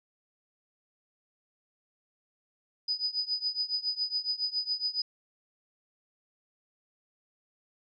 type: tone with tremolo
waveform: sine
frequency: 4978 Hz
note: D#8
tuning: in tune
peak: -25 dBFS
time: 2.88-5.02 s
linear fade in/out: 5 ms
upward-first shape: triangle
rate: 7.2 Hz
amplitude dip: 95%
effects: none